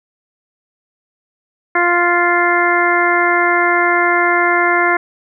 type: harmonic tone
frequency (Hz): 349.2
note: F4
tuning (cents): 0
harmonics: 1 / 2 / 3 / 4 / 5 / 6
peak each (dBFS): -18 / -18 / -18 / -18 / -18 / -18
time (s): 1.75-4.97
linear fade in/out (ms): 5
effects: none